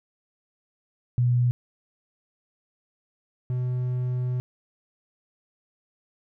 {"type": "tone pair in turn", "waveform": ["sine", "triangle"], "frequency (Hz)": [122.5, 125.29], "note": ["B2", "B2"], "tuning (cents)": [-14, 25], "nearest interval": "unison", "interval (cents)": 39, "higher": "second", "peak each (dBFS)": [-18, -22], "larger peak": "first", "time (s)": [[1.18, 1.51], [3.5, 4.4]], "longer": "second", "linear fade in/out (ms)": 0, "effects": []}